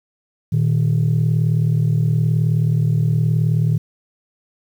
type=tone pair together; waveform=sine; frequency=116.54 / 155.56 Hz; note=A#2 / D#3; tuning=0 / 0 cents; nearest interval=perfect fourth; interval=500 cents; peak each=-15 dBFS; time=0.52-3.78 s; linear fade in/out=10 ms; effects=tanh soft clip ceiling -10 dBFS + 8-bit